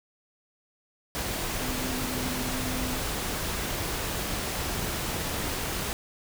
sine tone in noise, 254.2 Hz, C4, 50 cents flat, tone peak -34 dBFS, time 1.61-2.99 s, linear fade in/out 0 ms, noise pink, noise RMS -31 dBFS, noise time 1.15-5.93 s, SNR -6 dB, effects none

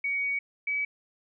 sine tone pair in turn, 2248 / 2282 Hz, C#7 / C#7, +24 / +50 cents, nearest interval unison, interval 26 cents, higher second, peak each -26 dBFS, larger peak neither, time 0.04-0.39 / 0.67-0.85 s, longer first, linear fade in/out 5 ms, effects none

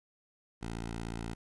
10% pulse tone, 56.8 Hz, A#1, 44 cents flat, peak -29 dBFS, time 0.61-1.35 s, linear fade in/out 20 ms, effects resampled to 24000 Hz + 11-bit

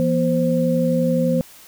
sine tone cluster, 169.4 / 241.2 / 522 Hz, E3 / B3 / C5, +48 / -41 / -4 cents, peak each -20 dBFS, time 0-1.41 s, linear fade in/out 0 ms, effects white hiss -45 dBFS RMS until 1.67 s

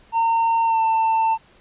triangle tone with pitch glide, 914 to 894.7 Hz, A#5 to A5, -34 to +29 cents, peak -14 dBFS, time 0.12-1.38 s, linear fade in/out 50 ms, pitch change -37 cents, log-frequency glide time 0.65-0.81 s, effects pink hiss -53 dBFS RMS until 1.6 s + resampled to 8000 Hz

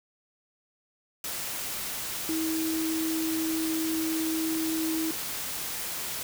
sine tone in noise, 321.1 Hz, E4, 45 cents flat, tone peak -27 dBFS, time 2.29-5.11 s, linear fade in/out 2 ms, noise white, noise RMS -34 dBFS, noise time 1.24-6.23 s, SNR +4 dB, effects none

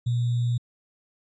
sine tone with sample-and-hold, 120 Hz, B2, 49 cents flat, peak -21 dBFS, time 0.06-0.58 s, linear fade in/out 10 ms, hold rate 3675 Hz, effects resampled to 16000 Hz

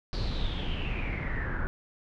brown noise with low-pass filter sweep, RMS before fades -31 dBFS, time 0.13-1.67 s, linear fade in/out 0 ms, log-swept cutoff 4600 to 1500 Hz, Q 8.5, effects none

